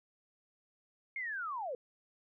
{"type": "linear sweep", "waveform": "sine", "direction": "down", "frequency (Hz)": [2173, 463.4], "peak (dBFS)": -36, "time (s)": [1.16, 1.75], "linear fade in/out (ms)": 2, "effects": []}